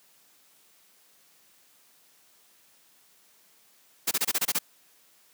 white noise bursts, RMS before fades -25 dBFS, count 8, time 4.07-4.589 s, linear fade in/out 10 ms, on 43 ms, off 25 ms, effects white hiss -61 dBFS RMS until 5.33 s + high-pass 150 Hz 12 dB/octave

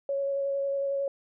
sine tone with vibrato, 554.4 Hz, C#5, in tune, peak -26 dBFS, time 0.09-1.08 s, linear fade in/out 2 ms, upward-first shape square, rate 11 Hz, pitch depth 9 cents each way, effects none

